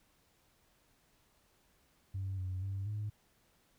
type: tone with pitch steps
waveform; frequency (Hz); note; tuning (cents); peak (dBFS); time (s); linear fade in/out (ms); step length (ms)
sine; 96.2 / 92.6 / 97.6 / 105.1; G2 / F#2 / G2 / G#2; -32 / +2 / -7 / +21; -34; 2.14-3.1; 10; 240
effects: tanh soft clip ceiling -32 dBFS + pink hiss -71 dBFS RMS until 3.78 s